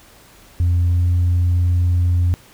sine tone with pitch glide, 87.1 to 87.91 Hz, F2 to F2, -4 to +12 cents, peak -11 dBFS, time 0.6-2.34 s, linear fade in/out 0 ms, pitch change +16 cents, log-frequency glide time 0.9-1.04 s, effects tanh soft clip ceiling -11 dBFS + pink hiss -47 dBFS RMS until 2.53 s

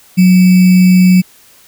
sine tone with sample-and-hold, 183.1 Hz, F#3, 18 cents flat, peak -3 dBFS, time 0.17-1.22 s, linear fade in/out 20 ms, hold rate 2450 Hz, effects white hiss -44 dBFS RMS until 1.67 s

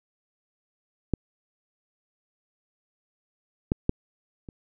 clicks, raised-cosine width 3 ms, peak -10 / -9 / -8 / -27 dBFS, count 4, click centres 1.137 / 3.719 / 3.894 / 4.488 s, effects none

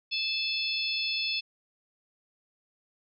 harmonic tone with a mistuned harmonic, 865 Hz, A5, 30 cents flat, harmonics 3 / 4 / 5 / 6, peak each -32 / -33 / -34 / -35 dBFS, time 0.11-1.41 s, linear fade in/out 20 ms, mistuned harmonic 3, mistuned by +17 cents, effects none

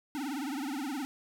square tone with vibrato, 279.3 Hz, C#4, 13 cents sharp, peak -34 dBFS, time 0.15-1.05 s, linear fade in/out 0 ms, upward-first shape triangle, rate 19 Hz, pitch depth 210 cents each way, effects 12-bit

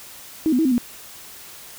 sine tone with pitch steps, 316.5 / 249.8 / 321.3 / 259.8 / 241.4 Hz, D#4 / B3 / E4 / C4 / B3, +30 / +20 / -44 / -12 / -39 cents, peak -15 dBFS, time 0.46-0.78 s, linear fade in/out 0 ms, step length 64 ms, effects white hiss -41 dBFS RMS until 1.78 s

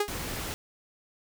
sawtooth tone with exponential decay, 412.4 Hz, G#4, 12 cents flat, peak -18 dBFS, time 0-0.14 s, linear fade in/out 5 ms, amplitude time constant 29 ms
pink noise, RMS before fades -35 dBFS, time 0.08-0.54 s, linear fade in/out 0 ms
effects none

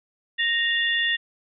sine tone cluster, 1857 / 2807 / 3475 Hz, A#6 / F7 / A7, -7 / +8 / -22 cents, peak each -22 / -27 / -27 dBFS, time 0.38-1.17 s, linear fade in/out 20 ms, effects none

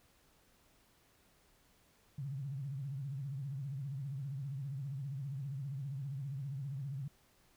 sine tone with vibrato, 137.2 Hz, C#3, 17 cents flat, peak -38 dBFS, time 2.18-7.08 s, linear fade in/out 5 ms, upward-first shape triangle, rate 15 Hz, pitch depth 160 cents each way, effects pink hiss -69 dBFS RMS until 7.56 s

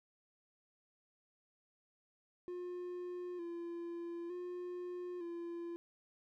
triangle tone with vibrato, 349.2 Hz, F4, in tune, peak -39 dBFS, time 2.48-5.76 s, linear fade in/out 0 ms, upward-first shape square, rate 0.55 Hz, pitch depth 38 cents each way, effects none

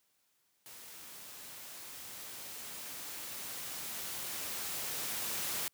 white noise with level ramp, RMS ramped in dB -51 to -36 dBFS, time 0.66-5.68 s, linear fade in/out 0 ms, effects white hiss -75 dBFS RMS until 5.73 s + high-pass 80 Hz 12 dB/octave

